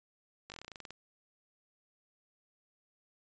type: slowing click train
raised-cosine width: 0.2 ms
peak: -28 dBFS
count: 13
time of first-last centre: 0.5-0.906 s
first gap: 19 ms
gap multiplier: 1.1
effects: resampled to 16000 Hz